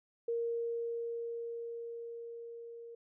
sine tone with level ramp, 466.2 Hz, A#4, in tune, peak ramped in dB -31 to -46 dBFS, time 0.28-2.95 s, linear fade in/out 5 ms, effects none

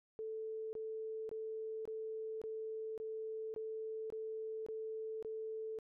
sine tone bursts, 440 Hz, A4, in tune, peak -40 dBFS, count 10, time 0.19-5.788 s, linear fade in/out 0 ms, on 540 ms, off 22 ms, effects none

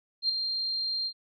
sine tone with ADSR envelope, 4186 Hz, C8, in tune, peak -21 dBFS, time 0.22-1.13 s, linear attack 73 ms, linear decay 4 ms, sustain -7 dB, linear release 69 ms, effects none

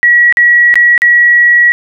sine tone with dropouts, 1922 Hz, B6, 48 cents flat, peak -3 dBFS, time 0.03-1.72 s, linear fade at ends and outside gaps 0 ms, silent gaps 0.325-0.371 / 0.741-0.756 / 0.978-1.019 s, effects none

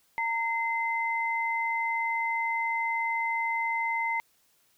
sine tone pair together, 919 / 2063 Hz, A#5 / C7, -25 / -25 cents, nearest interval octave + major second, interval 1400 cents, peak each -29 / -29 dBFS, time 0.18-4.2 s, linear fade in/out 0 ms, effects white hiss -67 dBFS RMS until 4.77 s

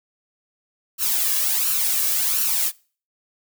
blue noise with flanger, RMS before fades -21 dBFS, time 0.98-2.72 s, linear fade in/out 50 ms, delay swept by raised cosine 0.7 to 1.8 ms, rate 1.4 Hz, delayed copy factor +0.7, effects noise-tail reverb RT60 0.4 s tail -23 dB re dry

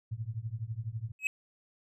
sine tone with tremolo, 112.1 Hz, A2, 33 cents sharp, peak -30 dBFS, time 0.11-1.12 s, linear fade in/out 10 ms, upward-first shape triangle, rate 12 Hz, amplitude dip 100%
triangle tone with exponential growth, 2555 Hz, D#7, 45 cents sharp, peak -20 dBFS, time 1.19-1.27 s, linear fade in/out 1 ms, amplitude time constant 17 ms
effects none

